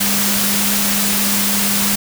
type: tone in noise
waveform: sine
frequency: 201.8 Hz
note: G#3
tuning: 49 cents flat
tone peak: -21 dBFS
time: 0-1.96 s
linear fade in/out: 10 ms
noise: white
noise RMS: -17 dBFS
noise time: 0-1.96 s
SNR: -7 dB
effects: none